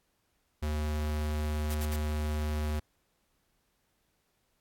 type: tone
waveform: square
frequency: 75.7 Hz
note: D#2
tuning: 47 cents flat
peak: -30 dBFS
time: 0.62-2.8 s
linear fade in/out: 10 ms
type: noise bursts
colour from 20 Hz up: white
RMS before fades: -41 dBFS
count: 3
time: 1.7-1.962 s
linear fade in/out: 5 ms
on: 46 ms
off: 62 ms
effects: pink hiss -75 dBFS RMS until 4.6 s + AAC 64 kbps